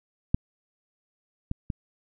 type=clicks; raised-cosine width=5 ms; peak=-8 / -16 / -17 dBFS; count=3; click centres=0.345 / 1.514 / 1.702 s; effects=none